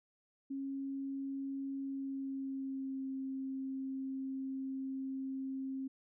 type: tone with pitch glide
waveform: sine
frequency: 272.9 to 266.7 Hz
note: C#4 to C4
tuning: -27 to +33 cents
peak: -37 dBFS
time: 0.5-5.88 s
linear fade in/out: 10 ms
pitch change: -40 cents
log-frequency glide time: 1.8-3.08 s
effects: none